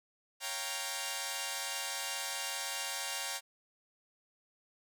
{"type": "chord", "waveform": "5% pulse", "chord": "G half-diminished seventh", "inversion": "second", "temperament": "equal", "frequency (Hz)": [554.4, 698.5, 784, 932.3], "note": ["Db5", "F5", "G5", "Bb5"], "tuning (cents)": [0, 0, 0, 0], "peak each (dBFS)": [-32, -32, -29, -28], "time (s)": [0.4, 3.41], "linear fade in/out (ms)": 50, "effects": []}